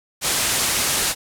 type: low-pass noise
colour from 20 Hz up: white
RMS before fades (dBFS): -21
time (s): 0.21-1.15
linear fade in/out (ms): 50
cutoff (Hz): 11000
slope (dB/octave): 24
effects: none